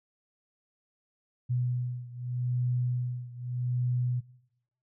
sine beating tone pair, 123.47 / 124.29 Hz, B2 / B2, 0 / +11 cents, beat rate 0.82 Hz, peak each -30 / -32 dBFS, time 1.49-4.21 s, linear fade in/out 20 ms, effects noise-tail reverb RT60 0.9 s tail -22 dB re dry

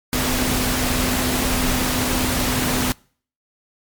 sine tone in noise, 252.6 Hz, B3, 39 cents sharp, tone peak -24 dBFS, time 0.13-2.92 s, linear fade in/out 0 ms, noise pink, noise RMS -21 dBFS, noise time 0.13-2.92 s, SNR -6 dB, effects noise-tail reverb RT60 0.5 s tail -26 dB re dry + MP3 96 kbps

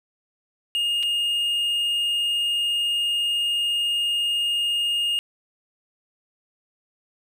triangle tone with dropouts, 2841 Hz, F7, 29 cents sharp, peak -19 dBFS, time 0.75-5.19 s, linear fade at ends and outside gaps 0 ms, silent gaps 1.028-1.032 s, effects none

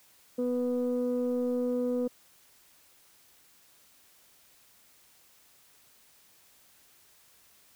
sine tone pair together, 247.3 / 493.9 Hz, B3 / B4, +3 / 0 cents, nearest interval octave, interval 1197 cents, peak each -28 dBFS, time 0.38-2.08 s, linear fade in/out 10 ms, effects tanh soft clip ceiling -22 dBFS + white hiss -61 dBFS RMS until 7.75 s

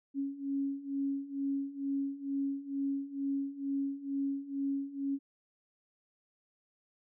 sine beating tone pair, 275.4 / 277.6 Hz, C#4 / C#4, -11 / +3 cents, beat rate 2.2 Hz, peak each -37 / -34 dBFS, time 0.14-5.19 s, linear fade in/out 50 ms, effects none

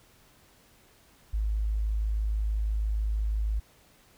sine tone, 53.1 Hz, G#1, 39 cents sharp, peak -25 dBFS, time 1.33-3.6 s, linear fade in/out 10 ms, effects pink hiss -60 dBFS RMS until 4.17 s

